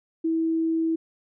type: tone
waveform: sine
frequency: 325.4 Hz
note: E4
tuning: 22 cents flat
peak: -21 dBFS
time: 0.24-0.96 s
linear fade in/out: 10 ms
effects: none